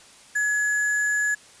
sine tone with sample-and-hold, 1691 Hz, G#6, 31 cents sharp, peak -20 dBFS, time 0.35-1.35 s, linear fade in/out 10 ms, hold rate 8820 Hz, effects white hiss -50 dBFS RMS until 1.6 s + resampled to 22050 Hz

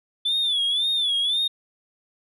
sine tone with vibrato, 3478 Hz, A7, 21 cents flat, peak -18 dBFS, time 0.25-1.48 s, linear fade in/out 10 ms, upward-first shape sine, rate 1.9 Hz, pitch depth 110 cents each way, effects tanh soft clip ceiling -18 dBFS

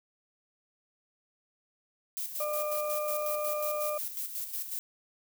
violet noise with tremolo, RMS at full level -35 dBFS, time 2.17-4.79 s, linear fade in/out 0 ms, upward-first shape square, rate 5.5 Hz, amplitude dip 55%
harmonic tone, 600 Hz, D5, 37 cents sharp, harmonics 1 / 2 / 4, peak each -31 / -37 / -47 dBFS, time 2.4-3.98 s, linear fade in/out 5 ms
effects none

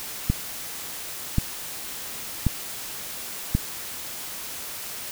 click train, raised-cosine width 5 ms, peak -7 dBFS, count 4, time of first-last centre 0.3-3.55 s, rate 0.923 Hz, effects white hiss -35 dBFS RMS until 5.11 s

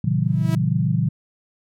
sine chord, A# diminished seventh, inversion none, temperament equal with one note detuned, 116.54 / 138.59 / 164.81 / 191.41 Hz, A#2 / C#3 / E3 / G3, 0 / 0 / 0 / -41 cents, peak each -22 / -22 / -21 / -25 dBFS, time 0.04-1.09 s, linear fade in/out 5 ms
sawtooth tone with exponential growth, 324.8 Hz, E4, 26 cents flat, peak -21 dBFS, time 0.23-0.55 s, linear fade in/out 2 ms, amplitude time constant 68 ms
effects MP3 64 kbps

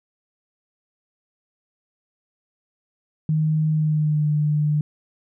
sine tone with pitch glide, 155.56 to 150.09 Hz, D#3 to D3, 0 to +38 cents, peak -17 dBFS, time 3.29-4.81 s, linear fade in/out 2 ms, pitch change -62 cents, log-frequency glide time 3.71-4.26 s, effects none

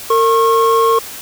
triangle tone pair together, 456.8 / 1086.5 Hz, A#4 / C#6, -35 / -35 cents, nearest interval octave + minor third, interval 1500 cents, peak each -10 dBFS, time 0.1-0.99 s, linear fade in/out 5 ms, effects white hiss -30 dBFS RMS until 1.21 s

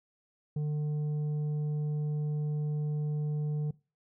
triangle tone with tanh clipping, 150 Hz, D3, 37 cents sharp, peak -30 dBFS, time 0.56-3.71 s, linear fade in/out 5 ms, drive 10 dB, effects noise-tail reverb RT60 0.3 s tail -21 dB re dry

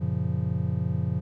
triangle chord, Gb major seventh, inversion none, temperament just, 92.5 / 115.62 / 138.75 / 173.43 Hz, Gb2 / Bb2 / Db3 / F3, 0 / -14 / +2 / -12 cents, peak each -28 dBFS, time 0-1.21 s, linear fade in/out 20 ms, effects none

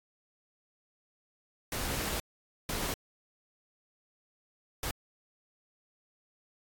pink noise bursts at uneven times, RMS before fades -34 dBFS, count 3, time 1.72-2.2 / 2.69-2.94 / 4.83-4.91 s, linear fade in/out 2 ms, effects AAC 64 kbps

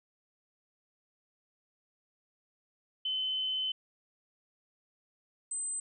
sine tone pair in turn, 3048 / 8137 Hz, G7 / C9, -49 / -49 cents, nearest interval octave + perfect fourth, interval 1700 cents, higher second, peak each -30 / -33 dBFS, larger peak first, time 3.05-3.72 / 5.51-5.8 s, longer first, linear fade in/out 5 ms, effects none

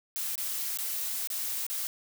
blue noise with dropouts, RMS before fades -33 dBFS, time 0.16-1.87 s, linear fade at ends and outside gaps 0 ms, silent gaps 0.355-0.379 / 0.773-0.787 / 1.273-1.302 / 1.666-1.7 s, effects none

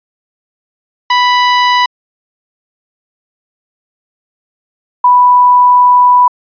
sawtooth / sine tone pair in turn, 987.8 / 987.8 Hz, B5 / B5, 0 / 0 cents, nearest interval unison, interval 0 cents, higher neither, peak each -3 dBFS, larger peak neither, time 1.1-1.86 / 5.04-6.28 s, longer second, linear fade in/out 5 ms, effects resampled to 11025 Hz

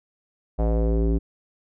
square tone with low-pass filter sweep, 55.8 Hz, A1, 25 cents sharp, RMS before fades -21 dBFS, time 0.58-1.19 s, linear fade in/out 20 ms, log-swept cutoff 670 to 330 Hz, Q 2.9, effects none

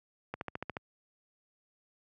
click train, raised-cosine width 0.5 ms, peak -21 dBFS, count 7, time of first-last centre 0.34-0.769 s, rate 14 Hz, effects high-pass 80 Hz 12 dB/octave

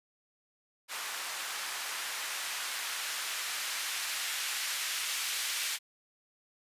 blue noise with band-pass filter sweep, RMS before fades -36 dBFS, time 0.88-5.79 s, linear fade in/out 50 ms, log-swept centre 1100 to 2300 Hz, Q 0.84, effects resampled to 32000 Hz

